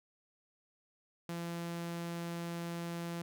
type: tone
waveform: sawtooth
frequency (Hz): 170.2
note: F3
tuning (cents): -44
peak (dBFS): -34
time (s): 1.29-3.22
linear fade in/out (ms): 2
effects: none